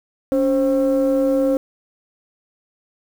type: tone pair together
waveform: sine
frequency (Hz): 280.8 / 530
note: C#4 / C5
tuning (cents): +22 / +22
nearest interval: major seventh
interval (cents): 1100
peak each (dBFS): -16 / -15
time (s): 0.32-1.57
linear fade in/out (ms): 0
effects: tanh soft clip ceiling -11 dBFS + 7-bit